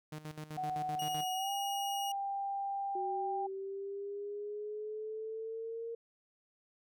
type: tone with tremolo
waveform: sawtooth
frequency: 153.5 Hz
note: D#3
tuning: 23 cents flat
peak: -37 dBFS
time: 0.12-1.24 s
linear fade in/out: 5 ms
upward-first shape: square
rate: 7.8 Hz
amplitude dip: 75%
type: tone with pitch glide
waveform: sine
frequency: 744 to 792.8 Hz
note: F#5 to G5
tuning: +9 to +19 cents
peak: -34 dBFS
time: 0.57-3.47 s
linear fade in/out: 10 ms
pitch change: +110 cents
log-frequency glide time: 1.33-1.51 s
type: tone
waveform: sawtooth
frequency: 2881 Hz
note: F#7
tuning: 47 cents flat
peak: -36 dBFS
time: 0.99-2.12 s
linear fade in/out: 5 ms
type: exponential sweep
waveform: sine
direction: up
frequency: 370 to 463.3 Hz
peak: -38 dBFS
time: 2.95-5.95 s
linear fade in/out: 5 ms
effects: none